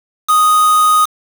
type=tone with quantisation; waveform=triangle; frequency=1244.5 Hz; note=D#6; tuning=in tune; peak=-6 dBFS; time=0.28-1.06 s; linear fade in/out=20 ms; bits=3; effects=none